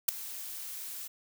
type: noise with ADSR envelope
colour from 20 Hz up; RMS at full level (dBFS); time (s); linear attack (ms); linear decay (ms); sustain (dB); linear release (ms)
blue; -21; 0.08-1.08; 9; 4; -20; 13
effects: none